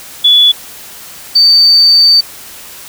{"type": "tone pair in turn", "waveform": "sine", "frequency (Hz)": [3427, 4584], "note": ["A7", "D8"], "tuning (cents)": [-46, -43], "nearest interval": "perfect fourth", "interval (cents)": 503, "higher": "second", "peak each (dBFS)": -3, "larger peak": "neither", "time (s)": [[0.24, 0.52], [1.35, 2.21]], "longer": "second", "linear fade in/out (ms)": 10, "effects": ["white hiss -31 dBFS RMS until 2.88 s"]}